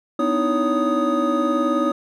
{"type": "tone cluster", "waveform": "triangle", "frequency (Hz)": [251, 302.4, 321.4, 563, 1245], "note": ["B3", "D#4", "E4", "C#5", "D#6"], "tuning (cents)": [28, -49, -44, 27, 1], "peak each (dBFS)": -22, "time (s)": [0.19, 1.92], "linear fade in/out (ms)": 5, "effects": []}